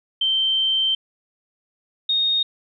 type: tone pair in turn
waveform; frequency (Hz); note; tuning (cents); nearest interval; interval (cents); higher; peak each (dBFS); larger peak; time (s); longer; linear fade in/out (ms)
sine; 3120 / 3710; G7 / A#7; -9 / -9; minor third; 300; second; -17; neither; 0.21-0.95 / 2.09-2.43; first; 5
effects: none